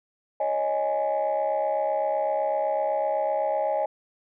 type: chord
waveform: sine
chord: C# suspended second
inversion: none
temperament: equal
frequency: 554.4 / 622.3 / 830.6 Hz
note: C#5 / D#5 / G#5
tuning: 0 / 0 / 0 cents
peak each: -27 / -25 / -26 dBFS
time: 0.4-3.86 s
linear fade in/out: 5 ms
effects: tanh soft clip ceiling -17 dBFS